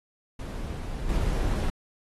brown noise with level steps, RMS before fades -33 / -26 dBFS, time 0.39-1.7 s, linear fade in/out 5 ms, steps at 1.09 s, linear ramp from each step 2 ms, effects AAC 32 kbps

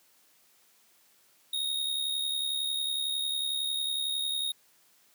square tone with amplitude modulation, 3736 Hz, A#7, 3 cents sharp, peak -27 dBFS, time 1.53-4.52 s, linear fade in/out 5 ms, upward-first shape sine, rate 71 Hz, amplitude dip 55%, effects white hiss -64 dBFS RMS until 5.14 s + high-pass 150 Hz 12 dB/octave

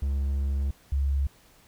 triangle / sine tone pair in turn, 69.1 / 69.1 Hz, C#2 / C#2, -5 / -5 cents, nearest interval unison, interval 0 cents, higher neither, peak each -22 dBFS, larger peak neither, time 0.02-0.71 / 0.92-1.27 s, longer first, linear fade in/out 5 ms, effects pink hiss -58 dBFS RMS until 1.67 s

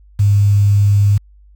sine tone with quantisation, 101.6 Hz, G#2, 38 cents flat, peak -8 dBFS, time 0.19-1.18 s, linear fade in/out 10 ms, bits 6, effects added 50 Hz sine -42 dBFS peak until 1.55 s

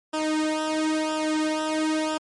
sawtooth tone with flanger, 311.1 Hz, D#4, in tune, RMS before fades -25 dBFS, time 0.13-2.18 s, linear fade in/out 10 ms, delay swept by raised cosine 0.47 to 2.77 ms, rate 1 Hz, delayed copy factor -0.95, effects low-pass 10000 Hz 12 dB/octave + MP3 48 kbps

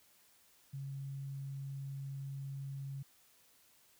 sine tone, 137.3 Hz, C#3, 16 cents flat, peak -40 dBFS, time 0.73-3.03 s, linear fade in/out 10 ms, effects white hiss -67 dBFS RMS until 3.99 s

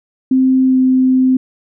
sine tone with pitch glide, 260.8 to 258.6 Hz, C4 to C4, -5 to -20 cents, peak -8 dBFS, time 0.31-1.37 s, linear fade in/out 5 ms, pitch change -15 cents, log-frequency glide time 0.66-0.77 s, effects none

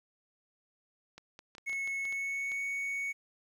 clicks, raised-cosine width 0.2 ms, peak -31 dBFS, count 10, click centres 1.18 / 1.391 / 1.551 / 1.582 / 1.696 / 1.73 / 1.875 / 2.053 / 2.125 / 2.518 s
triangle tone with pitch glide, 2193 to 2226 Hz, C#7 to C#7, -19 to +7 cents, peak -31 dBFS, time 1.66-3.13 s, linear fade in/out 20 ms, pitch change +26 cents, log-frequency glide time 1.97-2.62 s
effects 11-bit

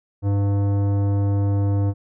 sine tone with tanh clipping, 100.2 Hz, G2, 38 cents sharp, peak -19 dBFS, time 0.22-1.94 s, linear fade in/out 50 ms, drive 15 dB, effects none

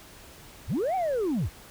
sine linear two-way sweep, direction up then down, 41 to 779 to 41 Hz, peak -22 dBFS, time 0.67-1.5 s, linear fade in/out 50 ms, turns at 0.95 s, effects tanh soft clip ceiling -23 dBFS + pink hiss -49 dBFS RMS until 1.7 s

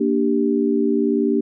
sine chord, G minor, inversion first, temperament equal, 233.1 / 293.7 / 392 Hz, Bb3 / D4 / G4, 0 / 0 / 0 cents, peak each -20 dBFS, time 0-1.41 s, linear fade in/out 10 ms, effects none

